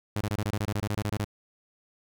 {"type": "tone bursts", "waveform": "sawtooth", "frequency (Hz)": 103.83, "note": "G#2", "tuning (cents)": 0, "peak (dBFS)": -23, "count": 15, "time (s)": [0.16, 1.245], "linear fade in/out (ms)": 0, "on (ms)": 49, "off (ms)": 25, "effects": []}